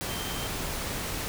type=tone in noise; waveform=sine; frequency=3136 Hz; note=G7; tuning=in tune; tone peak=-40 dBFS; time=0.09-0.47 s; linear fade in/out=0 ms; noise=pink; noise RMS=-33 dBFS; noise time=0.01-1.28 s; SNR=-10 dB; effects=none